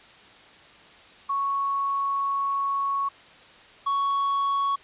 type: tone pair in turn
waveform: sine / triangle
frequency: 1108.7 / 1113.3 Hz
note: C#6 / C#6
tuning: 0 / +7 cents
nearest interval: unison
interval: 7 cents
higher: second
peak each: -23 / -20 dBFS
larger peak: second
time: 1.29-3.09 / 3.86-4.76 s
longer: first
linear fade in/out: 10 ms
effects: white hiss -50 dBFS RMS until 4.83 s + resampled to 8000 Hz